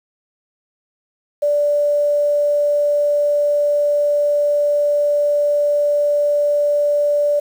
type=tone with quantisation; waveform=sine; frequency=584 Hz; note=D5; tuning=10 cents flat; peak=-13 dBFS; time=1.42-7.4 s; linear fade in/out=10 ms; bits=7; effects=none